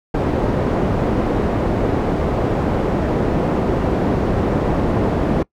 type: low-pass noise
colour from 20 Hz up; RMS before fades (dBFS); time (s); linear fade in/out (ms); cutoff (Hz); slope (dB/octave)
white; -18; 0.14-5.43; 5; 460; 12
effects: noise-tail reverb RT60 0.1 s tail -22 dB re dry